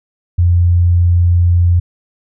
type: tone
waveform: sine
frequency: 87.31 Hz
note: F2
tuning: in tune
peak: -7 dBFS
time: 0.38-1.8 s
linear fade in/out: 10 ms
effects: none

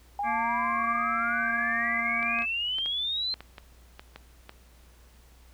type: exponential sweep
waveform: sine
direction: up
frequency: 804 to 4159 Hz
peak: -27 dBFS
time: 0.19-3.34 s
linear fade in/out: 2 ms
type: harmonic tone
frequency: 233.1 Hz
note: A#3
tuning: in tune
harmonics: 1 / 3 / 5 / 7 / 9 / 10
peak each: -37 / -36 / -33 / -34 / -36 / -38 dBFS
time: 0.23-2.46 s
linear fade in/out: 50 ms
type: clicks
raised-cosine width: 0.3 ms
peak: -25 dBFS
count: 11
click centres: 2.228 / 2.388 / 2.422 / 2.785 / 2.86 / 3.341 / 3.406 / 3.582 / 3.995 / 4.16 / 4.494 s
effects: added 60 Hz sine -53 dBFS peak until 5.53 s + pink hiss -60 dBFS RMS until 5.53 s

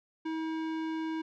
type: tone with tanh clipping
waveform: sine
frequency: 320.2 Hz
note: D#4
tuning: 50 cents sharp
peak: -34 dBFS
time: 0.25-1.22 s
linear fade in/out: 10 ms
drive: 18 dB
effects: none

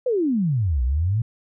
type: exponential two-way sweep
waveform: sine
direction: down then up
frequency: 528 to 59 to 119.4 Hz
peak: -18 dBFS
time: 0.06-1.22 s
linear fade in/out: 5 ms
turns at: 0.83 s
effects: none

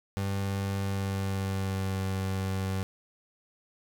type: tone with pitch glide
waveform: 30% pulse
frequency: 98.2 to 95.57 Hz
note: G2 to G2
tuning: +4 to -43 cents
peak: -26 dBFS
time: 0.17-2.83 s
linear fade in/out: 0 ms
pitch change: -47 cents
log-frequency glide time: 0.76-2.01 s
effects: none

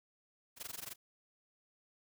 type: noise with amplitude modulation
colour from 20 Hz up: white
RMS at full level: -42 dBFS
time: 0.56-0.96 s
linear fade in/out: 50 ms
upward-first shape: sine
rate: 22.9 Hz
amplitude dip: 95%
effects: none

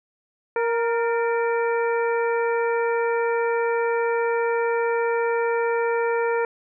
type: harmonic tone with a mistuned harmonic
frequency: 466.2 Hz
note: A#4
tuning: in tune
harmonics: 1 / 2 / 3 / 4 / 5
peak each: -21 / -27 / -31 / -33 / -35 dBFS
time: 0.56-6.45 s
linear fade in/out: 2 ms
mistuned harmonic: 4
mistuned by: -54 cents
effects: none

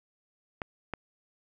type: clicks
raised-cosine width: 0.5 ms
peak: -18 dBFS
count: 2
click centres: 0.618 / 0.937 s
effects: none

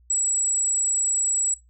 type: tone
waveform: sine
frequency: 7790 Hz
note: B8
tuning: 25 cents flat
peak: -20 dBFS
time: 0.1-1.54 s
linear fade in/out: 2 ms
effects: noise-tail reverb RT60 0.2 s tail -17 dB re dry + added 60 Hz sine -53 dBFS peak until 1.69 s

